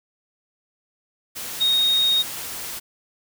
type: tone in noise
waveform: sine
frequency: 3729 Hz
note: A#7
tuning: in tune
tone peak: -16 dBFS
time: 1.6-2.23 s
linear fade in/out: 20 ms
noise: white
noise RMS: -32 dBFS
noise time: 1.35-2.8 s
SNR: +13 dB
effects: none